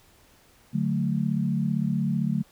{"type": "chord", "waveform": "sine", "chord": "D major", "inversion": "none", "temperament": "equal with one note detuned", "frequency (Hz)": [146.83, 184.36, 220], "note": ["D3", "F#3", "A3"], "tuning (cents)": [0, -6, 0], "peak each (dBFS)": -27, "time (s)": [0.73, 2.43], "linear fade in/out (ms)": 20, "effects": ["pink hiss -58 dBFS RMS until 2.51 s"]}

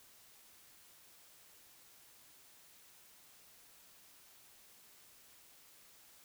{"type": "silence", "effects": ["white hiss -62 dBFS RMS until 6.24 s"]}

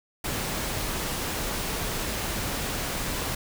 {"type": "noise", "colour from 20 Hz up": "pink", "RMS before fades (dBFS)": -30, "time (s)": [0.24, 3.35], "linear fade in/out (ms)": 5, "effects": []}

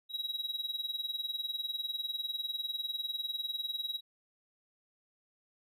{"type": "tone with tremolo", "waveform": "triangle", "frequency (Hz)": 3855, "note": "B7", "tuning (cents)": -43, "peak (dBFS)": -30, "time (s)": [0.09, 4.01], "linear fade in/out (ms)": 50, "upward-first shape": "sine", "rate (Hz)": 20, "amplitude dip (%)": 80, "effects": []}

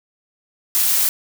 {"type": "noise", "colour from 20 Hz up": "blue", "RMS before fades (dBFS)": -17, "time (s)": [0.75, 1.09], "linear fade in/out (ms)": 0, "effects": []}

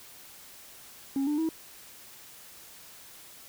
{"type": "tone with pitch steps", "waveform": "sine", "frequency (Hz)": [273.6, 296.6, 321.6], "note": ["C#4", "D4", "E4"], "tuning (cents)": [-23, 17, -43], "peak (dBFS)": -23, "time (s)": [1.16, 1.49], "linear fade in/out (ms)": 2, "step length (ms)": 110, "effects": ["tanh soft clip ceiling -24 dBFS", "white hiss -50 dBFS RMS until 3.48 s"]}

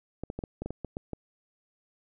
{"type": "clicks", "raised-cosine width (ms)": 2, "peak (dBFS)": -21, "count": 10, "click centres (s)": [0.236, 0.301, 0.39, 0.438, 0.62, 0.66, 0.706, 0.847, 0.969, 1.133], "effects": []}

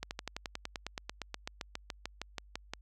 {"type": "slowing click train", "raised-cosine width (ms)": 0.2, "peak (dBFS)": -20, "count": 23, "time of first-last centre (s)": [0.03, 2.736], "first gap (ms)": 79, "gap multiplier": 1.04, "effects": ["added 50 Hz sine -55 dBFS peak until 2.81 s"]}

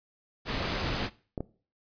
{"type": "noise", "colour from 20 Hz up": "pink", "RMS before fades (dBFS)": -31, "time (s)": [0.45, 1.1], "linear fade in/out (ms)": 50}
{"type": "clicks", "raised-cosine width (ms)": 2, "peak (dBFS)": -19, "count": 2, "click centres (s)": [1.378, 1.406]}
{"effects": ["noise-tail reverb RT60 0.4 s tail -19 dB re dry", "resampled to 11025 Hz"]}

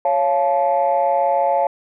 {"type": "chord", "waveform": "sine", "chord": "Db augmented", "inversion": "none", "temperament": "just", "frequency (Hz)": [554.4, 693, 866.2], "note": ["Db5", "F5", "A5"], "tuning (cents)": [0, -14, -27], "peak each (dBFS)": -18, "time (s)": [0.05, 1.67], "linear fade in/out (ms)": 2, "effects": ["tanh soft clip ceiling -8 dBFS"]}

